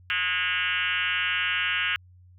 sine tone with frequency modulation, 2200 Hz, C#7, 14 cents flat, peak -23 dBFS, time 0.1-1.96 s, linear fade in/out 0 ms, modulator 188 Hz, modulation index 4.5, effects added 90 Hz sine -50 dBFS peak until 2.38 s

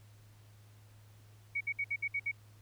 sine tone bursts, 2242 Hz, C#7, 19 cents sharp, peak -31 dBFS, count 7, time 1.55-2.316 s, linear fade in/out 10 ms, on 58 ms, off 60 ms, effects added 105 Hz sine -56 dBFS peak until 2.61 s + pink hiss -66 dBFS RMS until 2.61 s

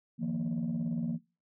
sine chord, Eb suspended second, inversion none, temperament equal with one note detuned, 155.56 / 173.01 / 233.1 Hz, Eb3 / F3 / Bb3, 0 / -16 / 0 cents, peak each -36 / -33 / -31 dBFS, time 0.18-1.19 s, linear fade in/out 50 ms, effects noise-tail reverb RT60 0.3 s tail -22 dB re dry + tanh soft clip ceiling -26 dBFS

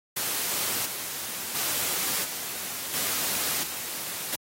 white noise with tremolo, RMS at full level -28 dBFS, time 0.16-4.36 s, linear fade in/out 10 ms, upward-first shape square, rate 0.72 Hz, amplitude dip 50%, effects high-pass 100 Hz 12 dB/octave + AAC 48 kbps

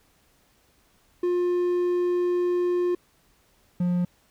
triangle tone pair in turn, 354.7 / 177.35 Hz, F4 / F3, +27 / +27 cents, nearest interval octave, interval 1200 cents, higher first, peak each -19 dBFS, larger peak neither, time 1.23-2.95 / 3.8-4.05 s, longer first, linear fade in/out 5 ms, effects pink hiss -63 dBFS RMS until 4.3 s

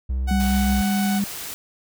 triangle tone with vibrato, 64.4 Hz, C2, 27 cents flat, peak -19 dBFS, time 0.09-0.82 s, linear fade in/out 10 ms, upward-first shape square, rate 16 Hz, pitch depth 13 cents each way
sawtooth tone, 744 Hz, F#5, 9 cents sharp, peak -23 dBFS, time 0.27-1.2 s, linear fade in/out 20 ms
sine tone with pitch glide, 196.6 to 200.7 Hz, G3 to G3, +5 to +41 cents, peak -19 dBFS, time 0.31-1.24 s, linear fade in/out 2 ms, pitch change +36 cents, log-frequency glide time 0.45-0.65 s
white noise, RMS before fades -33 dBFS, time 0.4-1.54 s, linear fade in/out 0 ms
effects none

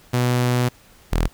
sawtooth tone pair in turn, 123.47 / 40.73 Hz, B2 / E1, 0 / -20 cents, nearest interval octave + perfect fifth, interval 1920 cents, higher first, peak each -13 dBFS, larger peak neither, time 0.13-0.69 / 1.12-1.28 s, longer first, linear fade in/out 10 ms, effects pink hiss -51 dBFS RMS until 1.33 s

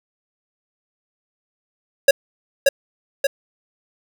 square tone with echo, 552 Hz, C#5, 7 cents flat, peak -7 dBFS, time 2.08-2.11 s, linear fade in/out 5 ms, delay 580 ms, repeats 2, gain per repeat -4 dB, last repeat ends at 3.27 s, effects none

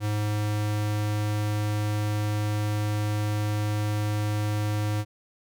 square tone, 105.2 Hz, G#2, 23 cents sharp, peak -25 dBFS, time 0-5.05 s, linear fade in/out 50 ms, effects none

